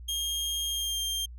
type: tone with pitch glide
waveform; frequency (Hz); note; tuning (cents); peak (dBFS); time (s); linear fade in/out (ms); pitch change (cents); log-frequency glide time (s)
sawtooth; 3228 to 3189; G#7 to G7; -50 to +29; -26; 0.08-1.26; 10; -21; 0.67-1.01
effects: added 60 Hz sine -41 dBFS peak until 1.38 s